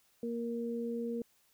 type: tone pair together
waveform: sine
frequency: 234.1 / 468.2 Hz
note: A#3 / A#4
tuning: +8 / +8 cents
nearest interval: octave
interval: 1200 cents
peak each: -36 / -37 dBFS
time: 0.23-1.22 s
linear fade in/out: 2 ms
effects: white hiss -70 dBFS RMS until 1.53 s